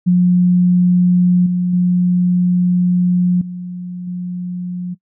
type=tone with level steps; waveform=sine; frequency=178.9 Hz; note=F3; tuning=42 cents sharp; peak=-8 / -13 / -10 / -23 / -20 dBFS; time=0.06-4.95 s; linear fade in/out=20 ms; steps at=1.46 / 1.73 / 3.41 / 4.07 s; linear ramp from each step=5 ms; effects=noise-tail reverb RT60 0.1 s tail -21 dB re dry